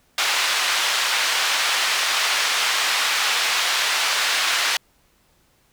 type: band-pass noise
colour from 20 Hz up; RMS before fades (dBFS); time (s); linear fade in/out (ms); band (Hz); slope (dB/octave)
white; -21; 0.18-4.77; 2; 930 to 4000; 12
effects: pink hiss -61 dBFS RMS until 5.72 s